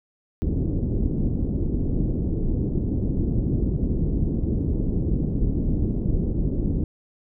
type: low-pass noise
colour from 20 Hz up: pink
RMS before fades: -23 dBFS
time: 0.42-6.84 s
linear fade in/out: 0 ms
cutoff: 350 Hz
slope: 24 dB/octave
effects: none